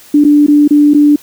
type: tone with dropouts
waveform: sine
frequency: 293.7 Hz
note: D4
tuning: in tune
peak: -3 dBFS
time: 0.14-1.16 s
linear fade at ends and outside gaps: 5 ms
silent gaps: 0.241-0.248 / 0.465-0.481 / 0.678-0.707 / 0.937-0.945 s
effects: white hiss -39 dBFS RMS until 1.22 s